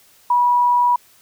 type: tone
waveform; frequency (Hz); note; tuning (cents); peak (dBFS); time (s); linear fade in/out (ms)
sine; 973; B5; -26; -12; 0.3-0.96; 5
effects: white hiss -52 dBFS RMS until 1.21 s